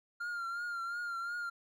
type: tone with vibrato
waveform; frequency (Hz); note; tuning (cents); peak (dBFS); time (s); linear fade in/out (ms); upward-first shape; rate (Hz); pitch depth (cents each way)
triangle; 1396.9; F6; 0; -34; 0.2-1.5; 10; triangle; 2.8; 53
effects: none